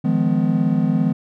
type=chord; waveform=triangle; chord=F half-diminished seventh; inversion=third; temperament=just; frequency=157.15 / 174.61 / 209.5 / 251.4 Hz; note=Eb3 / F3 / Ab3 / Cb4; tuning=+18 / 0 / +15 / +31 cents; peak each=-19 dBFS; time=0.04-1.13 s; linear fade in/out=10 ms; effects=none